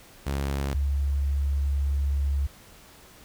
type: tone pair in turn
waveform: sawtooth / sine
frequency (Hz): 69.3 / 70.06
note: C#2 / C#2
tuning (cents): 0 / +19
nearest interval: unison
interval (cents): 19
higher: second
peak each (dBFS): -22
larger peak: neither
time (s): 0.26-0.74 / 0.74-2.47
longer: second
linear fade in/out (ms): 10
effects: pink hiss -51 dBFS RMS until 3.24 s